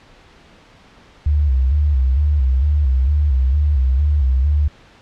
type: tone with vibrato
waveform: sine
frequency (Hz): 69.3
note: C#2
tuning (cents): 0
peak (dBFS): -12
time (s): 1.26-4.68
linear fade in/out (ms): 5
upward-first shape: square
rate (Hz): 2.2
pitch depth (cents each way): 110
effects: pink hiss -47 dBFS RMS until 5.01 s + low-pass 4000 Hz 12 dB/octave